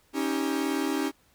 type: tone cluster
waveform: 45% pulse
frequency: 275.9 / 315 / 392.7 Hz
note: C#4 / D#4 / G4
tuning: -8 / +21 / +3 cents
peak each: -29 / -30 / -33 dBFS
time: 0.13-1.12 s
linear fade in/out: 50 ms
effects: pink hiss -64 dBFS RMS until 1.34 s